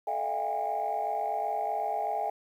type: tone cluster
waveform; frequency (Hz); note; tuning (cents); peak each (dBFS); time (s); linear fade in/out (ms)
sine; 435.5 / 614 / 677 / 725 / 810; A4 / D#5 / E5 / F#5 / G#5; -18 / -23 / +46 / -35 / -43; -39 / -37 / -33 / -36 / -30; 0.07-2.3; 5
effects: tanh soft clip ceiling -21 dBFS + 10-bit